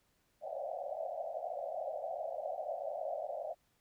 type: band-pass noise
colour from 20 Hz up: pink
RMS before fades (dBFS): -40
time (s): 0.41-3.55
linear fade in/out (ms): 50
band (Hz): 550 to 750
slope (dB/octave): 96
effects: pink hiss -75 dBFS RMS until 3.8 s